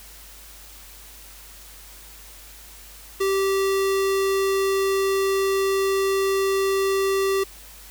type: tone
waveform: square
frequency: 389 Hz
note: G4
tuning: 13 cents flat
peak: -20 dBFS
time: 3.2-7.44 s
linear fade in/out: 10 ms
effects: added 50 Hz sine -47 dBFS peak until 7.9 s + white hiss -45 dBFS RMS until 7.9 s